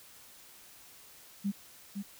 sine tone with echo, 200 Hz, G3, 35 cents sharp, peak -28 dBFS, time 1.44-1.52 s, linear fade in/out 20 ms, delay 510 ms, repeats 1, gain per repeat -6 dB, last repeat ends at 2.03 s, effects white hiss -55 dBFS RMS until 2.19 s

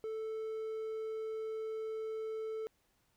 triangle tone, 440 Hz, A4, in tune, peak -35 dBFS, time 0.04-2.67 s, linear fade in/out 0 ms, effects pink hiss -75 dBFS RMS until 3.16 s

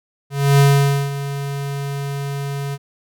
square tone with ADSR envelope, 140.3 Hz, C#3, 21 cents sharp, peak -9 dBFS, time 0.3-2.78 s, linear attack 290 ms, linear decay 510 ms, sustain -14 dB, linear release 44 ms, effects none

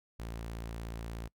sawtooth tone, 56.7 Hz, A#1, 47 cents flat, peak -35 dBFS, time 0.19-1.28 s, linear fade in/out 10 ms, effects noise-tail reverb RT60 0.1 s tail -24 dB re dry

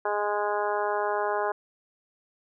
harmonic tone, 207.1 Hz, G#3, 5 cents flat, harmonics 2 / 3 / 4 / 5 / 6 / 7 / 8, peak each -30 / -31 / -30 / -32 / -38 / -36 / -39 dBFS, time 0.05-1.52 s, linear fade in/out 5 ms, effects none

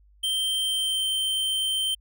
square tone with pitch glide, 3136 to 3116 Hz, G7 to G7, 0 to -11 cents, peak -24 dBFS, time 0.23-1.95 s, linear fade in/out 10 ms, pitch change -11 cents, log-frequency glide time 0.62-1.05 s, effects added 50 Hz sine -54 dBFS peak until 2 s

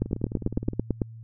two click trains, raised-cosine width 3 ms, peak -11 / -20 dBFS, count 10 / 14, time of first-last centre 0.02-1.018 / 0.06-0.734 s, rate 9.02 / 19.3 Hz, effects added 113 Hz sine -40 dBFS peak until 1.23 s

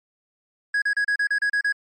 triangle tone bursts, 1661.2 Hz, G#6, in tune, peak -17 dBFS, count 9, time 0.74-1.724 s, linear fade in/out 5 ms, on 80 ms, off 33 ms, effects MP3 48 kbps

